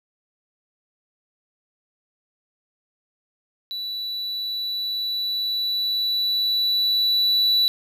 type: tone with level ramp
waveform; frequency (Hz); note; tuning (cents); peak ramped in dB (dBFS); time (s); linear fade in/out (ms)
triangle; 3951; B7; 0; -26 to -14; 3.71-7.68; 0
effects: none